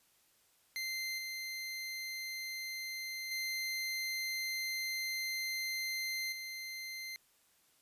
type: tone with level steps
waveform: 25% pulse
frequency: 2080 Hz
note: C7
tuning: 11 cents flat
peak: -33 / -36 / -32 / -38 dBFS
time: 0.76-7.16 s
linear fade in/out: 0 ms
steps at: 1.18 / 3.31 / 6.32 s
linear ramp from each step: 5 ms
effects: white hiss -70 dBFS RMS until 7.81 s + resampled to 32000 Hz